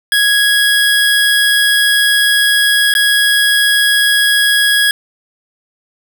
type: tone with dropouts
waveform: 25% pulse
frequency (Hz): 1661.2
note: G#6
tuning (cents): 0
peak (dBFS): -5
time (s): 0.12-4.91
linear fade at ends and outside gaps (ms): 1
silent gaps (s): 2.939-2.951
effects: none